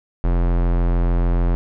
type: tone with low-pass filter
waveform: square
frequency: 43.41 Hz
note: F1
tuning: 10 cents flat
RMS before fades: -17 dBFS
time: 0.24-1.55 s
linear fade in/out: 0 ms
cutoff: 1300 Hz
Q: 0.59
effects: none